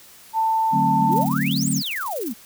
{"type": "tone", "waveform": "sine", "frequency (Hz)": 890, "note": "A5", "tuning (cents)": 20, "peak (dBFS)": -17, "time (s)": [0.33, 1.26], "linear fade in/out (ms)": 50}
{"type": "chord", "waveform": "sine", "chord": "D dominant seventh", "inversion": "none", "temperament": "equal with one note detuned", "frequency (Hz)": [146.83, 185, 220, 264.4], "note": ["D3", "F#3", "A3", "C4"], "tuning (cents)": [0, 0, 0, 18], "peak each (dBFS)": -25, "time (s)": [0.71, 1.83], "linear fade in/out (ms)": 50}
{"type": "exponential two-way sweep", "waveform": "sine", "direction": "up then down", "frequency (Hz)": [158.1, 9010, 201.1], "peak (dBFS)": -25, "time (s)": [0.98, 2.34], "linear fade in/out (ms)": 20, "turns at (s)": 1.7}
{"type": "noise with tremolo", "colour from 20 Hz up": "violet", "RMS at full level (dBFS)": -32, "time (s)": [1.11, 2.33], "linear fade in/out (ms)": 20, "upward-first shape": "square", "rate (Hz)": 20, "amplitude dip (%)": 75}
{"effects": ["white hiss -47 dBFS RMS until 2.45 s"]}